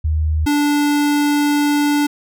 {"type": "tone pair in turn", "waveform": ["sine", "square"], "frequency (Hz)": [77.78, 291.9], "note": ["D#2", "D4"], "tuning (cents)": [0, -10], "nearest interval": "octave + major seventh", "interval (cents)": 2290, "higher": "second", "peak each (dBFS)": -14, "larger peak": "neither", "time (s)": [[0.04, 0.46], [0.46, 2.07]], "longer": "second", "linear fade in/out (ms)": 10, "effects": []}